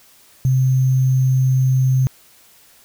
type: tone with sample-and-hold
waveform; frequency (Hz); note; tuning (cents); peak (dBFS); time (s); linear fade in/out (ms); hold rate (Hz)
sine; 130; C3; -11; -12; 0.45-2.07; 0; 6300
effects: white hiss -50 dBFS RMS until 2.84 s